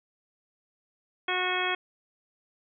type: harmonic tone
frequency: 365.4 Hz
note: F#4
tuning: 22 cents flat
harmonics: 1 / 2 / 3 / 4 / 5 / 6 / 7 / 9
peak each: -34 / -34 / -34 / -34 / -34 / -34 / -34 / -34 dBFS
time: 1.28-1.75 s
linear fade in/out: 5 ms
effects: none